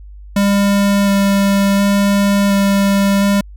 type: tone with vibrato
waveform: square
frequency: 199.4 Hz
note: G3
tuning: 30 cents sharp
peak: -11 dBFS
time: 0.36-3.41 s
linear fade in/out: 5 ms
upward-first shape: square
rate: 0.7 Hz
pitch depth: 9 cents each way
effects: added 50 Hz sine -32 dBFS peak until 3.56 s